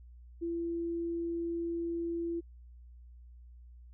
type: tone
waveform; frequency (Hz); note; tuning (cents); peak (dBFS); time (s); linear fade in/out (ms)
sine; 337.7; E4; +42; -32; 0.41-2.41; 20
effects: added 60 Hz sine -50 dBFS peak until 3.93 s